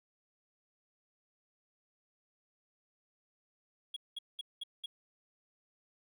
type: tone bursts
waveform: triangle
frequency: 3322 Hz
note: G#7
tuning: in tune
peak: -36 dBFS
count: 5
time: 3.94-4.86 s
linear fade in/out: 5 ms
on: 24 ms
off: 200 ms
effects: none